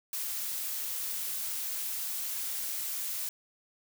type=noise; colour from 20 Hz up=blue; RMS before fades=-35 dBFS; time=0.13-3.29 s; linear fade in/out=2 ms; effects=none